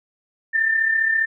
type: tone pair together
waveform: sine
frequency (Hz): 1760 / 1794.9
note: A6 / A6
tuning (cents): 0 / +34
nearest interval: unison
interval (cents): 34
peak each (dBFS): -25 / -17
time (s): 0.53-1.26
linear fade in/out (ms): 20
effects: none